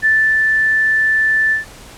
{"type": "tone with ADSR envelope", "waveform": "sine", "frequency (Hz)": 1760, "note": "A6", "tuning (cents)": 0, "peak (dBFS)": -9, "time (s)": [0.02, 1.65], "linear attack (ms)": 35, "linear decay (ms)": 300, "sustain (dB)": -2, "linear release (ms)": 130, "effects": ["pink hiss -38 dBFS RMS until 1.97 s", "low-pass 11000 Hz 12 dB/octave"]}